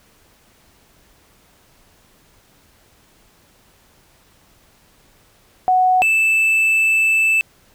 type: tone pair in turn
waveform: sine / triangle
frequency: 740 / 2637 Hz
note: F#5 / E7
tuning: 0 / 0 cents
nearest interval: octave + minor seventh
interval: 2200 cents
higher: second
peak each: -11 dBFS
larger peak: neither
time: 5.68-6.02 / 6.02-7.41 s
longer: second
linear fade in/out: 0 ms
effects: pink hiss -54 dBFS RMS until 7.74 s